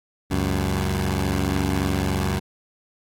15% pulse tone pair together, 70.48 / 94.2 Hz, C#2 / F#2, +29 / +32 cents, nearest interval perfect fourth, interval 503 cents, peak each -18 / -17 dBFS, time 0.3-2.4 s, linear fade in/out 20 ms, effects AAC 48 kbps

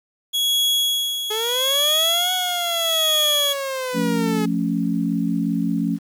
40% pulse tone with tremolo, 3338 Hz, G#7, 8 cents sharp, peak -15 dBFS, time 0.33-3.54 s, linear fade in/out 20 ms, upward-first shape sine, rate 0.78 Hz, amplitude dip 60%
sawtooth linear two-way sweep, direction up then down, 421.6 to 740 to 421.6 Hz, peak -20 dBFS, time 1.3-4.46 s, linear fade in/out 10 ms, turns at 2.33 s
sine chord, F augmented, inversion none, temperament equal, 174.61 / 220 / 277.2 Hz, F3 / A3 / C#4, 0 / 0 / 0 cents, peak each -23 dBFS, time 3.93-5.99 s, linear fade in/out 50 ms
effects 8-bit

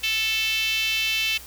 5% pulse tone with high-pass filter, 440 Hz, A4, in tune, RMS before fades -24 dBFS, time 0.03-1.38 s, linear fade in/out 10 ms, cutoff 2700 Hz, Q 4.8, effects added 60 Hz sine -47 dBFS peak until 1.46 s + white hiss -43 dBFS RMS until 1.46 s

